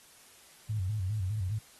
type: tone with vibrato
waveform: sine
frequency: 100 Hz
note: G2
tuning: 35 cents sharp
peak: -29 dBFS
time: 0.69-1.59 s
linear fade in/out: 10 ms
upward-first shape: square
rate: 4.9 Hz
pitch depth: 130 cents each way
effects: white hiss -57 dBFS RMS until 1.79 s + AAC 32 kbps